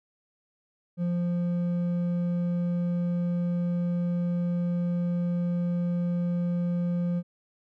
sine tone with hard clipping, 174.61 Hz, F3, in tune, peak -26 dBFS, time 0.97-7.23 s, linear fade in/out 50 ms, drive 5 dB, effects none

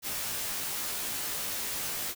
white noise with comb filter, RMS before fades -34 dBFS, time 0.02-2.15 s, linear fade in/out 50 ms, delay 16 ms, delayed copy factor -0.7, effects none

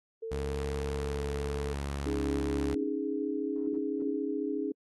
sine tone with pitch glide, 450 to 440.2 Hz, A4 to A4, +39 to +1 cents, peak -35 dBFS, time 0.22-1.74 s, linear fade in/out 10 ms, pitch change -38 cents, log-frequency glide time 0.92-1.23 s
sawtooth tone, 70.1 Hz, C#2, 20 cents sharp, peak -29 dBFS, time 0.31-2.75 s, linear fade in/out 10 ms
sine chord, C# suspended second, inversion none, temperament equal, 277.2 / 311.1 / 415.3 Hz, C#4 / D#4 / G#4, 0 / 0 / 0 cents, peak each -34 dBFS, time 2.06-4.72 s, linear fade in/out 5 ms
effects AAC 32 kbps

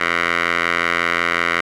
10% pulse tone with band-pass filter, 85.5 Hz, F2, 36 cents flat, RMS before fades -19 dBFS, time 0-1.61 s, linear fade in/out 5 ms, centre 1800 Hz, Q 3.1, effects none

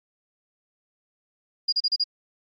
sine tone bursts, 4852 Hz, D#8, 44 cents flat, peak -19 dBFS, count 5, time 1.68-2.041 s, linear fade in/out 10 ms, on 45 ms, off 34 ms, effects AAC 48 kbps

